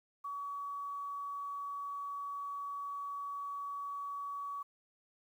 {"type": "tone with quantisation", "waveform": "sine", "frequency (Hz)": 1133, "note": "C#6", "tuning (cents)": 37, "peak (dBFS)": -38, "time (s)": [0.24, 4.63], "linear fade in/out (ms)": 10, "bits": 11, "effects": []}